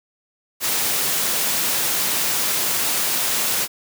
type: high-pass noise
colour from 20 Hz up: white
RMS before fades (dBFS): -21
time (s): 0.6-3.68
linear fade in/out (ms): 50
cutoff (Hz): 130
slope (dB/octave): 12
effects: none